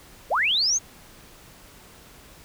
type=linear sweep; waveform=sine; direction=up; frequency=394.6 to 6645 Hz; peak=-19 dBFS; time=0.3-0.79 s; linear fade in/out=20 ms; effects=pink hiss -49 dBFS RMS until 2.44 s